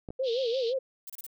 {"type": "clicks", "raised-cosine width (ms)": 2, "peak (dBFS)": -25, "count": 2, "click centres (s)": [0.088, 0.105]}
{"type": "tone with vibrato", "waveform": "sine", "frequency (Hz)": 493.9, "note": "B4", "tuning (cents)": 0, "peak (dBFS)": -26, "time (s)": [0.19, 0.79], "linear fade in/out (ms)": 10, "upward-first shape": "sine", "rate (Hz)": 5.8, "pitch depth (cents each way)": 150}
{"type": "band-pass noise", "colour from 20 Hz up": "pink", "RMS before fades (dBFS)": -40, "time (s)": [0.23, 0.74], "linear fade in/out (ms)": 50, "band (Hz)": [3100, 4500], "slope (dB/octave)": 48}
{"type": "noise bursts", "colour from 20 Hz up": "violet", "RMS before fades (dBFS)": -41, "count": 4, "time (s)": [1.07, 1.265], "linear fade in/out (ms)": 2, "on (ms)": 27, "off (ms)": 29}
{"effects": []}